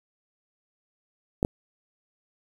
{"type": "clicks", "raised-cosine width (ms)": 2, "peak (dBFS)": -11, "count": 2, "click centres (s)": [1.429, 1.449], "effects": ["7-bit"]}